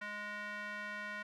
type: tone with band-pass filter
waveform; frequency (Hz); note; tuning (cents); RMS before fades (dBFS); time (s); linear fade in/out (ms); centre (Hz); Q
square; 207.7; G#3; 0; -43; 0.01-1.23; 10; 1700; 3.2
effects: none